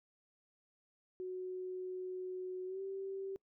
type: tone with pitch glide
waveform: sine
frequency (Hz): 368.9 to 387.7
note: F#4 to G4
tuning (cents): -5 to -19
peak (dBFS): -39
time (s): 1.2-3.36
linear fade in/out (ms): 0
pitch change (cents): +86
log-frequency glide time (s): 2.66-2.81
effects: noise-tail reverb RT60 0.1 s tail -25 dB re dry